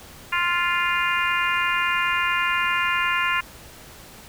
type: harmonic tone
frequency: 349.2 Hz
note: F4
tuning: in tune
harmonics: 3 / 4 / 5 / 6 / 7 / 8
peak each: -25 / -26 / -27 / -28 / -28 / -29 dBFS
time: 0.32-3.41 s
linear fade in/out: 10 ms
effects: pink hiss -44 dBFS RMS until 4.28 s